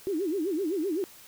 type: tone with vibrato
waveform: sine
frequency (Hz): 350.3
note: F4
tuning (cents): +5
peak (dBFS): -26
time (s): 0.07-1.04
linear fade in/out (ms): 0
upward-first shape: sine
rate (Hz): 7.8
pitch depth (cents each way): 260
effects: white hiss -51 dBFS RMS until 1.27 s